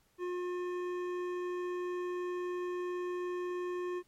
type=tone with hard clipping; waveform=sine; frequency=357.7 Hz; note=F4; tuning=41 cents sharp; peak=-36 dBFS; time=0.18-4.03 s; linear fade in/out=50 ms; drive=12 dB; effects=pink hiss -71 dBFS RMS until 4.07 s + MP3 64 kbps